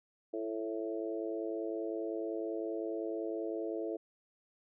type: harmonic tone with a mistuned harmonic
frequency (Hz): 110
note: A2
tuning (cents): 0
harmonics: 3 / 4 / 5 / 6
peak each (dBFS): -38 / -39 / -43 / -43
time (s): 0.33-3.97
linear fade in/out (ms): 10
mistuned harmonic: 3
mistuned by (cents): +23
effects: none